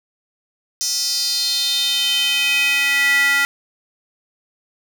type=tone with high-pass filter sweep; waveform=square; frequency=280 Hz; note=C#4; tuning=18 cents sharp; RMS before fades=-18 dBFS; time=0.81-3.45 s; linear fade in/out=0 ms; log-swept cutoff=5700 to 1700 Hz; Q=5; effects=none